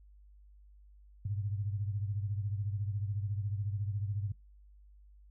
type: beating tone pair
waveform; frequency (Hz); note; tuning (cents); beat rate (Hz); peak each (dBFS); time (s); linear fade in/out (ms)
sine; 100 / 114; G2 / A#2; +35 / -38; 14; -33 / -40; 1.25-4.32; 5
effects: noise-tail reverb RT60 0.2 s tail -23 dB re dry + added 50 Hz sine -55 dBFS peak until 5.3 s